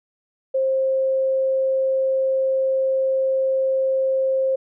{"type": "tone", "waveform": "sine", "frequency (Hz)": 530, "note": "C5", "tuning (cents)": 22, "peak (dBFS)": -17, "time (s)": [0.54, 4.56], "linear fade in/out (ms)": 10, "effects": []}